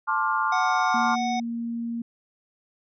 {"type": "chord", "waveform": "sine", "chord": "D minor seventh", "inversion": "second", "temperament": "just", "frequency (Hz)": [881, 1057.2, 1174.7, 1409.6], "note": ["A5", "C6", "D6", "F6"], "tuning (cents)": [2, 18, 0, 16], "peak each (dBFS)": -27, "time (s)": [0.07, 1.16], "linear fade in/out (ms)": 20}
{"type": "harmonic tone", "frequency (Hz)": 740, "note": "F#5", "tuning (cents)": 0, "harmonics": [1, 3, 5, 7, 8], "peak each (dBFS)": [-25, -35, -39, -42, -43], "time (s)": [0.52, 1.4], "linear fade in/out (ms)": 5}
{"type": "tone", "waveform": "sine", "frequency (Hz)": 233.1, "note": "A#3", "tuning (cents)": 0, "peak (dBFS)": -27, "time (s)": [0.94, 2.02], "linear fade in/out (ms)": 5}
{"effects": []}